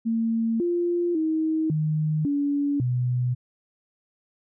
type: tone with pitch steps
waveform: sine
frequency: 227 / 347.8 / 316.6 / 154.3 / 285.6 / 124.3 Hz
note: A#3 / F4 / D#4 / D#3 / D4 / B2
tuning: -46 / -7 / +30 / -14 / -48 / +12 cents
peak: -21 dBFS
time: 0.05-3.35 s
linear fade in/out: 20 ms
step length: 550 ms
effects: none